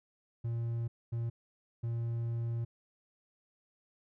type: tone bursts at uneven times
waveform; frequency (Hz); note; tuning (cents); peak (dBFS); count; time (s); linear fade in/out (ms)
triangle; 116.54; A#2; 0; -30; 3; 0.44-0.88 / 1.12-1.3 / 1.83-2.65; 10
effects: none